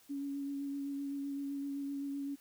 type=tone with vibrato; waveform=sine; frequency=279.9 Hz; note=C#4; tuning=17 cents sharp; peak=-36 dBFS; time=0.09-2.36 s; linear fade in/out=20 ms; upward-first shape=sine; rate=7.8 Hz; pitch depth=17 cents each way; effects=white hiss -64 dBFS RMS until 2.4 s